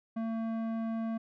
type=tone with low-pass filter; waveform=square; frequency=225.5 Hz; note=A3; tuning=43 cents sharp; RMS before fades=-34 dBFS; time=0.16-1.18 s; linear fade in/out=10 ms; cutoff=1100 Hz; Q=0.65; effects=none